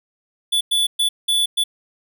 square tone bursts at uneven times, 3459 Hz, A7, 30 cents flat, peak -16 dBFS, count 5, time 0.52-0.61 / 0.71-0.87 / 0.99-1.09 / 1.28-1.46 / 1.57-1.64 s, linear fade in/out 10 ms, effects none

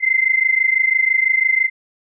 sine tone pair together, 2062 / 2088 Hz, C7 / C7, -26 / -4 cents, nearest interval unison, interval 22 cents, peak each -16 dBFS, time 0-1.7 s, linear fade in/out 50 ms, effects none

